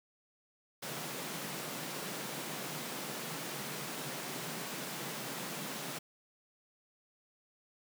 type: high-pass noise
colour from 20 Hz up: pink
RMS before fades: -41 dBFS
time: 0.82-5.99 s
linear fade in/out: 10 ms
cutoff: 130 Hz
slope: 96 dB/octave
effects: none